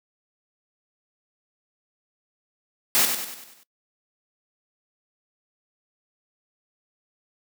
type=noise with echo; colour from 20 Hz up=white; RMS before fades=-19 dBFS; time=2.95-3.05 s; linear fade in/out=0 ms; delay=97 ms; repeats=6; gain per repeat=-6 dB; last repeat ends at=3.632 s; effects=noise-tail reverb RT60 0.1 s tail -20 dB re dry + high-pass 200 Hz 12 dB/octave